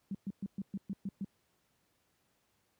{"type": "tone bursts", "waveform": "sine", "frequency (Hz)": 196, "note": "G3", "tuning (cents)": 0, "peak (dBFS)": -34, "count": 8, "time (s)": [0.11, 1.246], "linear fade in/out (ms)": 2, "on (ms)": 37, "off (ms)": 120, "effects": ["pink hiss -75 dBFS RMS until 2.79 s", "high-pass 80 Hz 12 dB/octave"]}